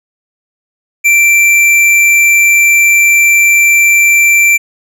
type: tone with hard clipping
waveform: triangle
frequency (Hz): 2349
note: D7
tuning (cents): 0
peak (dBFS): -6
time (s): 1.04-4.58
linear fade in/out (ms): 20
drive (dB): 15
effects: none